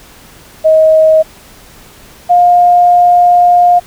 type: tone pair in turn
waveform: sine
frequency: 632 / 707.9 Hz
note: D#5 / F5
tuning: +27 / +23 cents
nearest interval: major second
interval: 196 cents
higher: second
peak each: -3 dBFS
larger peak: neither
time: 0.64-1.23 / 2.29-3.8 s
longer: second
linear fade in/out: 20 ms
effects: pink hiss -38 dBFS RMS until 3.86 s